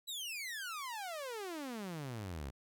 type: exponential sweep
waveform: sawtooth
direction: down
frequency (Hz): 4000 to 63.1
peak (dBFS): -37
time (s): 0.07-2.51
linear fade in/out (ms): 20
effects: none